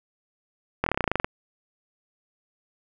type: slowing click train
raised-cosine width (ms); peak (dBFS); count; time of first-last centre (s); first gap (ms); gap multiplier
0.5; -7; 13; 0.84-1.245; 24; 1.06
effects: none